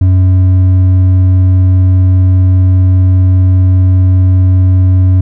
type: tone with hard clipping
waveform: sine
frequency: 92.5 Hz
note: F#2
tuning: in tune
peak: -5 dBFS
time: 0.01-5.21 s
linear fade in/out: 5 ms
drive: 4 dB
effects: none